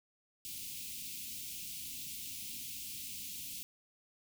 white band-stop noise, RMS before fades -44 dBFS, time 0.45-3.63 s, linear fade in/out 0 ms, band 300 to 2400 Hz, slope 48 dB/octave, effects none

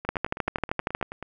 two click trains, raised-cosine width 0.5 ms, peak -9 / -20 dBFS, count 13 / 12, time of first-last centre 0.09-1.028 / 0.05-1.226 s, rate 12.8 / 9.35 Hz, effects none

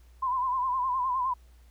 sine tone with vibrato, 1021 Hz, C6, 43 cents flat, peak -25 dBFS, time 0.22-1.34 s, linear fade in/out 10 ms, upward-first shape sine, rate 9.7 Hz, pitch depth 74 cents each way, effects added 60 Hz sine -52 dBFS peak until 1.7 s + pink hiss -66 dBFS RMS until 1.7 s

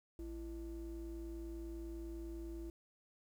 triangle ring-modulated tone, 140 Hz, C#3, 18 cents sharp, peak -38 dBFS, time 0.19-2.7 s, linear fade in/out 2 ms, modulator 195 Hz, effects 11-bit

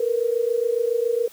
sine tone pair together, 457.2 / 484.4 Hz, A#4 / B4, -34 / -34 cents, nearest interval minor second, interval 100 cents, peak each -22 dBFS, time 0-1.28 s, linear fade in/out 5 ms, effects white hiss -48 dBFS RMS until 1.32 s + high-pass 60 Hz 12 dB/octave

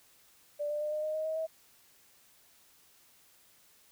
sine tone with pitch steps, 587.3 / 594.8 / 602.4 / 610.1 / 617.9 / 625.8 / 633.8 / 641.9 Hz, D5 / D5 / D5 / D#5 / D#5 / D#5 / D#5 / E5, 0 / +22 / +44 / -34 / -12 / +10 / +32 / -46 cents, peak -31 dBFS, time 0.59-1.47 s, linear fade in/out 20 ms, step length 110 ms, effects white hiss -63 dBFS RMS until 3.91 s

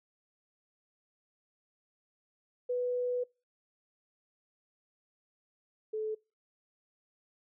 sine tone pair in turn, 493.9 / 433.5 Hz, B4 / A4, 0 / -26 cents, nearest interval major second, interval 226 cents, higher first, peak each -29 / -32 dBFS, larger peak first, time 2.69-3.24 / 5.93-6.15 s, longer first, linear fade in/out 10 ms, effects noise-tail reverb RT60 0.3 s tail -26 dB re dry

